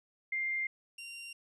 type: tone pair in turn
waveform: sine / sawtooth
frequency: 2104 / 2768 Hz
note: C7 / F7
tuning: +9 / -16 cents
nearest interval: perfect fourth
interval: 475 cents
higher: second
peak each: -31 / -40 dBFS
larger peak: first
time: 0.32-0.67 / 0.98-1.33 s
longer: neither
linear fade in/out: 5 ms
effects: resampled to 24000 Hz